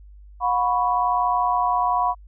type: chord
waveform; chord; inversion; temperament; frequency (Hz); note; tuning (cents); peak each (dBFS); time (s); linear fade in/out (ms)
sine; F# suspended fourth; none; equal with one note detuned; 721.8 / 987.8 / 1108.7; F#5 / B5 / C#6; -43 / 0 / 0; -22 / -21 / -25; 0.4-2.15; 50
effects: added 50 Hz sine -42 dBFS peak until 2.27 s